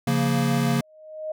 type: chord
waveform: square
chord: Bb minor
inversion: first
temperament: equal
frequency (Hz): 138.59 / 174.61 / 233.1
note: Db3 / F3 / Bb3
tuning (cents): 0 / 0 / 0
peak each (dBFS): -24 / -28 / -24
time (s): 0.07-0.81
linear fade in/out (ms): 5
type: tone with exponential growth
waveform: sine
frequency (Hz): 622.3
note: D#5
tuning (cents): 0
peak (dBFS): -25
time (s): 0.67-1.32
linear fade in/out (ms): 5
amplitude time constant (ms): 140
effects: none